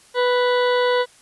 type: harmonic tone with a mistuned harmonic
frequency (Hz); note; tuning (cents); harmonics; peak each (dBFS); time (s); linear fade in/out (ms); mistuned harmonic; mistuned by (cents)
493.9; B4; 0; 1 / 2 / 3 / 4 / 6 / 7 / 8 / 9; -17 / -23 / -27 / -29 / -33 / -34 / -35 / -36; 0.14-1.06; 50; 8; -44
effects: white hiss -51 dBFS RMS until 1.21 s + resampled to 24000 Hz